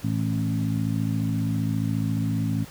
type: harmonic tone with a mistuned harmonic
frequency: 54.7 Hz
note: A1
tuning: 9 cents flat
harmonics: 2 / 3 / 4 / 5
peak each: -26 / -28 / -29 / -30 dBFS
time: 0.03-2.65 s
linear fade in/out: 20 ms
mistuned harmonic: 2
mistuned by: +17 cents
effects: pink hiss -45 dBFS RMS until 2.7 s